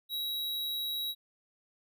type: tone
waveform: square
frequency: 3863 Hz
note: B7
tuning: 39 cents flat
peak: -33 dBFS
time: 0.09-1.15 s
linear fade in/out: 50 ms
effects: none